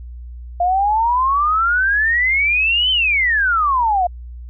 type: exponential two-way sweep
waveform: sine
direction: up then down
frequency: 692 to 3100 to 692 Hz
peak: -13 dBFS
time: 0.6-4.07 s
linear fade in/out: 5 ms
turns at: 2.91 s
effects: added 60 Hz sine -30 dBFS peak until 4.49 s